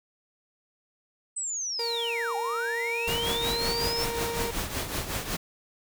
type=linear two-way sweep; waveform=sine; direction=down then up; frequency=8190 to 760 to 5420 Hz; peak=-29 dBFS; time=1.36-4.05 s; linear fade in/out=10 ms; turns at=2.36 s
type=tone; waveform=30% pulse; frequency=466.2 Hz; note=A#4; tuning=in tune; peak=-28 dBFS; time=1.79-4.51 s; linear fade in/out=5 ms
type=noise with tremolo; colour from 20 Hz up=pink; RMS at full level=-29 dBFS; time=3.07-5.37 s; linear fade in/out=10 ms; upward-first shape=triangle; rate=5.4 Hz; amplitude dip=70%
effects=none